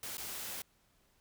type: noise with dropouts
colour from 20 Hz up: white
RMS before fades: -42 dBFS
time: 0.03-0.62 s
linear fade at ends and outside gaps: 2 ms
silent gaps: 0.171-0.18 s
effects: pink hiss -71 dBFS RMS until 1.2 s